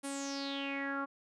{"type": "tone with low-pass filter sweep", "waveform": "sawtooth", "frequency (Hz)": 277.2, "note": "C#4", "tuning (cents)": 0, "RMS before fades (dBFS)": -38, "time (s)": [0.03, 1.06], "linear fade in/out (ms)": 20, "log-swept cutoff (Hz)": [10000, 1200], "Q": 7, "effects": []}